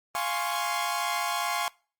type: chord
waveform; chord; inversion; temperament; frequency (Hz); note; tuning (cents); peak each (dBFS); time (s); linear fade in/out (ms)
sawtooth; Db major seventh; first; equal; 698.5 / 830.6 / 1046.5 / 1108.7; F5 / Ab5 / C6 / Db6; 0 / 0 / 0 / 0; -29; 0.15-1.68; 0
effects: noise-tail reverb RT60 0.4 s tail -25 dB re dry + Opus 32 kbps